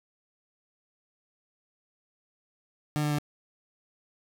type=tone with pitch steps; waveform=30% pulse; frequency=150 / 148.71 / 147.42 Hz; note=D3 / D3 / D3; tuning=+37 / +22 / +7 cents; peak=-23 dBFS; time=2.96-3.185 s; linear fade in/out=0 ms; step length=75 ms; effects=none